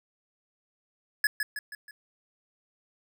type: tone with echo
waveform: square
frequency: 1701 Hz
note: G#6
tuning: 41 cents sharp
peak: -21 dBFS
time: 1.24-1.27 s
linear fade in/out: 2 ms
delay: 160 ms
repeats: 4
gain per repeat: -6 dB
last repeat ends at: 1.91 s
effects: none